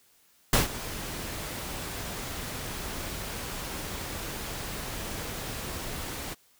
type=noise with ADSR envelope; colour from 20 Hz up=pink; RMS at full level=-20 dBFS; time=0.53-6.35 s; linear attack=3 ms; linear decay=140 ms; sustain=-16 dB; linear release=25 ms; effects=white hiss -63 dBFS RMS until 6.59 s